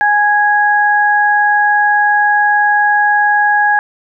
sine tone pair together, 830.6 / 1656.4 Hz, G#5 / G#6, 0 / -5 cents, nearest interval octave, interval 1195 cents, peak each -11 dBFS, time 0.01-3.79 s, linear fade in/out 0 ms, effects none

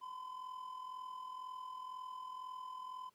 triangle tone with amplitude modulation, 1017 Hz, C6, 50 cents flat, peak -40 dBFS, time 0.01-3.1 s, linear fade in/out 20 ms, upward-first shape sine, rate 42 Hz, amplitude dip 60%, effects pink hiss -75 dBFS RMS until 3.14 s + high-pass 150 Hz 12 dB/octave

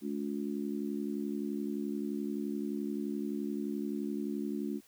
harmonic tone, 71.6 Hz, D2, 43 cents flat, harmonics 3 / 4 / 5, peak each -36 / -37 / -40 dBFS, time 0.01-4.81 s, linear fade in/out 50 ms, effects white hiss -63 dBFS RMS until 4.87 s

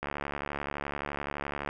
click train, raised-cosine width 0.5 ms, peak -18 dBFS, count 120, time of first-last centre 0.03-1.69 s, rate 71.7 Hz, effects none

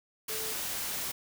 sine tone in noise, 439 Hz, A4, 4 cents flat, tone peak -42 dBFS, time 0.29-0.53 s, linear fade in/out 10 ms, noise white, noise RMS -35 dBFS, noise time 0.28-1.12 s, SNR -10 dB, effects none

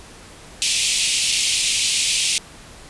pink band-pass noise, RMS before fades -20 dBFS, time 0.62-2.38 s, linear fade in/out 0 ms, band 2400 to 10000 Hz, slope 48 dB/octave, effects pink hiss -42 dBFS RMS until 2.89 s + resampled to 24000 Hz

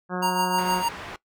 harmonic tone, 181.4 Hz, F#3, 34 cents flat, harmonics 1 / 2 / 3 / 4 / 5 / 6 / 7 / 8 / 9, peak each -29 / -32 / -34 / -35 / -36 / -37 / -37 / -38 / -39 dBFS, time 0.09-0.84 s, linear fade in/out 50 ms
square tone with tremolo, 934 Hz, A#5, 3 cents sharp, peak -21 dBFS, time 0.22-0.89 s, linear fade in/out 10 ms, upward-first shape sine, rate 6.5 Hz, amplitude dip 60%
white low-pass noise, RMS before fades -38 dBFS, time 0.58-1.16 s, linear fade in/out 2 ms, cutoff 1900 Hz, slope 12 dB/octave
effects noise-tail reverb RT60 0.1 s tail -19 dB re dry

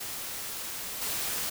white noise with level steps, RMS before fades -37 / -32 dBFS, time 0-1.5 s, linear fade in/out 10 ms, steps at 1.01 s, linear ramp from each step 10 ms, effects none

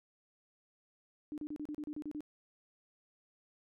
sine tone bursts, 299.2 Hz, D4, 32 cents sharp, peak -38 dBFS, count 10, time 1.32-2.206 s, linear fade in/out 0 ms, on 58 ms, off 34 ms, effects none

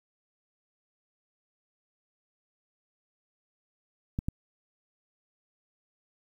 clicks, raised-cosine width 5 ms, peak -17 dBFS, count 2, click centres 4.189 / 4.285 s, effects 9-bit

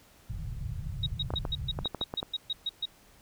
white low-pass noise, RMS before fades -36 dBFS, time 0.29-1.84 s, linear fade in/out 5 ms, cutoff 150 Hz, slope 48 dB/octave
sine tone bursts, 3796 Hz, A#7, 31 cents sharp, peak -28 dBFS, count 12, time 1.03-2.856 s, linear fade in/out 5 ms, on 33 ms, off 130 ms
clicks, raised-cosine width 1 ms, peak -20 dBFS, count 9, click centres 1.305 / 1.338 / 1.452 / 1.789 / 1.857 / 1.947 / 2.013 / 2.139 / 2.229 s
effects pink hiss -59 dBFS RMS until 3.21 s

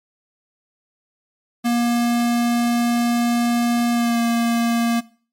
square tone with pitch glide, 237.6 to 233.5 Hz, A#3 to A#3, +33 to +3 cents, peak -17 dBFS, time 1.64-5.01 s, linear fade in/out 20 ms, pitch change -30 cents, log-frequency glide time 3.92-4.2 s, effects noise-tail reverb RT60 0.4 s tail -19 dB re dry + MP3 64 kbps

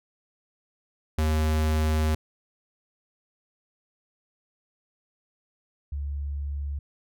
square / sine tone pair in turn, 77.78 / 71.18 Hz, D#2 / C#2, 0 / +46 cents, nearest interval major second, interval 154 cents, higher first, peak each -22 / -28 dBFS, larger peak first, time 1.18-2.15 / 5.92-6.79 s, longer first, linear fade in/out 5 ms, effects none

